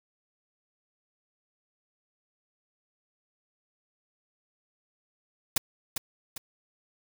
white noise with echo, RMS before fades -23 dBFS, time 5.56-5.58 s, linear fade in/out 5 ms, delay 400 ms, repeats 2, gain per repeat -7 dB, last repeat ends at 6.38 s, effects none

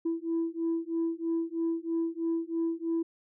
sine beating tone pair, 329.6 / 332.7 Hz, E4 / E4, 0 / +16 cents, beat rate 3.1 Hz, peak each -30 dBFS, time 0.05-3.03 s, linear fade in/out 10 ms, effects tanh soft clip ceiling -23 dBFS

